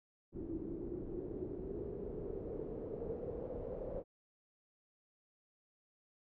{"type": "noise with low-pass filter sweep", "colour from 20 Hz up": "pink", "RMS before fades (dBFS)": -43, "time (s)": [0.32, 4.04], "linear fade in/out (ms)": 50, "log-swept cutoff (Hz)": [330, 530], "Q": 6.1, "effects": []}